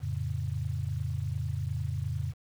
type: chord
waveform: sine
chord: F augmented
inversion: none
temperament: equal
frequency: 87.31 / 110 / 138.59 Hz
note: F2 / A2 / C#3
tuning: 0 / 0 / 0 cents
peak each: -34 dBFS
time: 0-2.34 s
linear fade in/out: 50 ms
effects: 9-bit